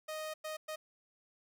sawtooth tone bursts at uneven times, 622 Hz, D#5, 1 cent flat, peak -35 dBFS, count 3, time 0.08-0.34 / 0.44-0.57 / 0.68-0.76 s, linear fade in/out 10 ms, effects none

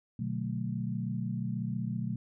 sine chord, B minor seventh, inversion none, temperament equal with one note detuned, 123.47 / 149.49 / 185 / 220 Hz, B2 / D3 / F#3 / A3, 0 / +31 / 0 / 0 cents, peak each -35 / -40 / -36 / -37 dBFS, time 0.19-2.16 s, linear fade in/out 5 ms, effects none

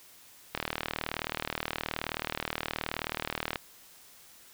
click train, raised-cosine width 0.3 ms, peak -14 dBFS, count 118, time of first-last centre 0.55-3.558 s, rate 38.9 Hz, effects white hiss -55 dBFS RMS until 4.53 s

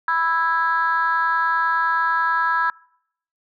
sine chord, E major, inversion second, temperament just, 988.9 / 1318.5 / 1648.1 Hz, B5 / E6 / G#6, +2 / 0 / -14 cents, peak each -21 dBFS, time 0.08-2.7 s, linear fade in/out 2 ms, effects noise-tail reverb RT60 0.7 s tail -25 dB re dry + tanh soft clip ceiling -9 dBFS

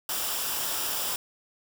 white noise with comb filter, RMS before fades -30 dBFS, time 0.09-1.16 s, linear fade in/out 2 ms, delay 0.47 ms, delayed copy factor -0.5, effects none

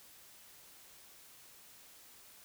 silence, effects white hiss -58 dBFS RMS until 2.44 s

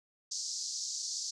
white band-pass noise, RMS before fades -38 dBFS, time 0.31-1.31 s, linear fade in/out 10 ms, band 4500 to 6900 Hz, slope 48 dB/octave, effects none

